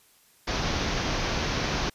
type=low-pass noise; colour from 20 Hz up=pink; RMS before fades=-28 dBFS; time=0.47-1.9 s; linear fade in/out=10 ms; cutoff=6300 Hz; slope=96 dB/octave; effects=white hiss -60 dBFS RMS until 1.94 s + resampled to 32000 Hz